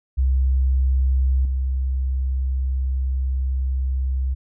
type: tone with level steps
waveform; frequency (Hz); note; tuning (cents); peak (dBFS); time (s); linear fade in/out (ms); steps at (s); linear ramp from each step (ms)
sine; 65.41; C2; 0; -15 / -19; 0.17-4.35; 20; 1.45; 2
effects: none